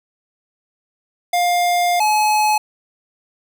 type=tone pair in turn; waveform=square; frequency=705 / 851.2 Hz; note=F5 / G#5; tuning=+16 / +42 cents; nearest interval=minor third; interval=326 cents; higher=second; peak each=-15 / -14 dBFS; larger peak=second; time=1.33-2 / 2-2.58 s; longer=first; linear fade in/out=5 ms; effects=none